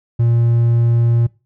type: tone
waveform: triangle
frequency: 117.5 Hz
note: A#2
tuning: 14 cents sharp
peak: -9 dBFS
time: 0.19-1.27 s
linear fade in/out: 10 ms
effects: noise-tail reverb RT60 0.3 s tail -22 dB re dry